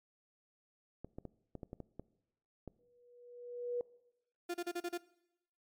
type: clicks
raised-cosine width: 2 ms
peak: -31 dBFS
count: 9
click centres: 1.046 / 1.185 / 1.253 / 1.553 / 1.632 / 1.731 / 1.803 / 1.996 / 2.677 s
type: tone with exponential growth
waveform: sine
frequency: 485.2 Hz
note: B4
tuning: 31 cents flat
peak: -32 dBFS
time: 2.79-3.81 s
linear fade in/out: 1 ms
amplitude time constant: 220 ms
type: tone bursts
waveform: 35% pulse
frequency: 349.2 Hz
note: F4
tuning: in tune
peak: -34 dBFS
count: 6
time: 4.49-4.978 s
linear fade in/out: 10 ms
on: 53 ms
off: 34 ms
effects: noise-tail reverb RT60 0.9 s tail -21 dB re dry + MP3 96 kbps